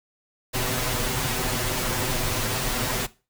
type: noise with comb filter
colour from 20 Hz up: pink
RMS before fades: -26 dBFS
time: 0.53-3.07 s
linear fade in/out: 20 ms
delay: 7.9 ms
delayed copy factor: +0.9
effects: noise-tail reverb RT60 0.3 s tail -18 dB re dry